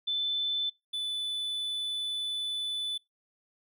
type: tone pair in turn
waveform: sine / triangle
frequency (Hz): 3520 / 3490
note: A7 / A7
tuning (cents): 0 / -15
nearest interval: unison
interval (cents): 15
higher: first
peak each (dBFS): -27 / -29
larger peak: first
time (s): 0.07-0.7 / 0.93-2.98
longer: second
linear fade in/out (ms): 10
effects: noise-tail reverb RT60 0.2 s tail -24 dB re dry